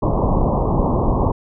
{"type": "low-pass noise", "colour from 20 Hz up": "pink", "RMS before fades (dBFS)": -17, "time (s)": [0.02, 1.32], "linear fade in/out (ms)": 10, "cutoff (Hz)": 1100, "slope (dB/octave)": 96, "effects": []}